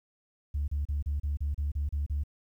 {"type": "tone bursts", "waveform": "sine", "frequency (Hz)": 72.4, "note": "D2", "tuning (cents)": -24, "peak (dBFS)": -26, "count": 10, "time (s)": [0.54, 2.237], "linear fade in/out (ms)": 10, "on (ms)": 140, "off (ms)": 33, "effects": ["tanh soft clip ceiling -24 dBFS", "11-bit"]}